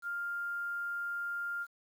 sine tone with quantisation, 1400 Hz, F6, 4 cents sharp, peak -34 dBFS, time 0.02-1.67 s, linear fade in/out 50 ms, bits 10, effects none

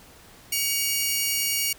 10% pulse tone pair together, 2255 / 2844 Hz, C#7 / F7, +29 / +31 cents, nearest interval major third, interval 402 cents, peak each -17 dBFS, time 0.52-1.73 s, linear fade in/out 5 ms, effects pink hiss -50 dBFS RMS until 1.78 s

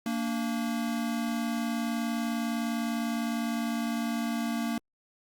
square tone pair together, 230 / 289.8 Hz, A#3 / D4, -23 / -23 cents, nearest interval major third, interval 400 cents, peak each -30 / -36 dBFS, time 0.06-4.78 s, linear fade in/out 2 ms, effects Opus 48 kbps

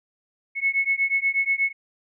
sine beating tone pair, 2192 / 2200.3 Hz, C#7 / C#7, -20 / -13 cents, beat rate 8.3 Hz, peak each -23 dBFS, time 0.55-1.73 s, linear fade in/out 50 ms, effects none

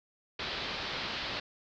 white low-pass noise, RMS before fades -37 dBFS, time 0.39-1.4 s, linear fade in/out 5 ms, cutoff 4600 Hz, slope 48 dB/octave, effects none

